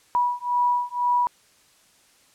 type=beating tone pair; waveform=sine; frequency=974 / 976 Hz; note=B5 / B5; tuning=-24 / -21 cents; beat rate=2 Hz; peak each=-23 dBFS; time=0.15-1.27 s; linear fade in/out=0 ms; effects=white hiss -58 dBFS RMS until 2.34 s + low-pass 10000 Hz 12 dB/octave